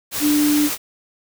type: tone in noise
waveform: sine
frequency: 295.9 Hz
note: D4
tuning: 13 cents sharp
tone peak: -14 dBFS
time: 0.2-0.7 s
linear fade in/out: 50 ms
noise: white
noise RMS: -24 dBFS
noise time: 0.11-0.78 s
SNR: +7 dB
effects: none